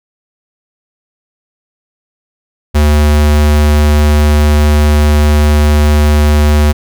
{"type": "tone", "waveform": "square", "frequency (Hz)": 74.6, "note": "D2", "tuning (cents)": 28, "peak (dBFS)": -6, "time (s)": [2.74, 6.73], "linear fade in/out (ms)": 20, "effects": []}